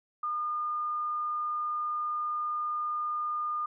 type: tone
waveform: sine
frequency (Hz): 1215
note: D#6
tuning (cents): -42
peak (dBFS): -29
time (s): 0.23-3.66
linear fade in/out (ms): 5
effects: none